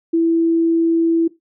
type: tone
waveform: sine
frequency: 331.1 Hz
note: E4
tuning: 8 cents sharp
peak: -12 dBFS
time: 0.13-1.28 s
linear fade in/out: 10 ms
effects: noise-tail reverb RT60 0.2 s tail -18 dB re dry